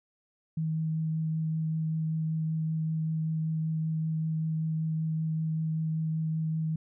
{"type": "tone with vibrato", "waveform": "sine", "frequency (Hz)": 159, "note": "D#3", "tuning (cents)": 38, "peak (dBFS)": -27, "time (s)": [0.57, 6.76], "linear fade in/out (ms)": 5, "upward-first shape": "triangle", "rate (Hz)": 5.2, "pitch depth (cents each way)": 11, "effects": []}